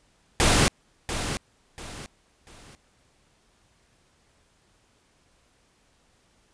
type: noise with echo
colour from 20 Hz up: pink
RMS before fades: -19 dBFS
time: 0.4-0.68 s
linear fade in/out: 0 ms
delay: 690 ms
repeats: 3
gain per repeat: -10 dB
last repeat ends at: 2.75 s
effects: pink hiss -64 dBFS RMS until 6.53 s + resampled to 22050 Hz